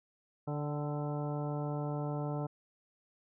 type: harmonic tone with a mistuned harmonic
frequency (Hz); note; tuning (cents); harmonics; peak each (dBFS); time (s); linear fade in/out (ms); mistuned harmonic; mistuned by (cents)
146.83; D3; 0; 1 / 2 / 3 / 4 / 5 / 6 / 7 / 9; -35 / -41 / -43 / -43 / -45 / -48 / -51 / -51; 0.47-2.47; 10; 5; +34
effects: none